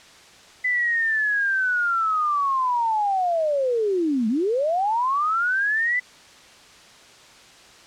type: linear two-way sweep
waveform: sine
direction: down then up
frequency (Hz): 2013 to 208.8 to 2013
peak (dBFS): -19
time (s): 0.64-6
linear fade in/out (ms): 10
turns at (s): 4.28
effects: white hiss -48 dBFS RMS until 7.86 s + low-pass 6000 Hz 12 dB/octave